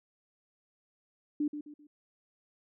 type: tone with echo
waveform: sine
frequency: 296.1 Hz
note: D4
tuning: 14 cents sharp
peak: -27 dBFS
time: 1.4-1.48 s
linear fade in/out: 5 ms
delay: 130 ms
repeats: 3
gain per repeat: -9 dB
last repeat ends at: 1.87 s
effects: none